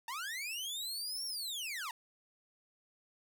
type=linear two-way sweep; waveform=sawtooth; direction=up then down; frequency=880 to 5588 to 880 Hz; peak=-35 dBFS; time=0.08-1.91 s; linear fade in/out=2 ms; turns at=1.25 s; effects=none